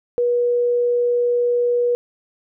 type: tone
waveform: sine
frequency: 483.5 Hz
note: B4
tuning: 37 cents flat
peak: -15 dBFS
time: 0.18-1.95 s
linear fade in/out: 0 ms
effects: none